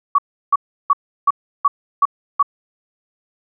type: tone bursts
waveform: sine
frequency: 1132 Hz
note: C#6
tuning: 36 cents sharp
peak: -9 dBFS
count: 7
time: 0.15-2.428 s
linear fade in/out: 5 ms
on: 34 ms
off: 340 ms
effects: none